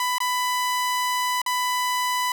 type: tone with dropouts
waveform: sawtooth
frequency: 996 Hz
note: B5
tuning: 14 cents sharp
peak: -18 dBFS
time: 0-2.32 s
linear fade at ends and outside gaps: 2 ms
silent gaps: 0.183-0.203 / 1.417-1.462 s
effects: none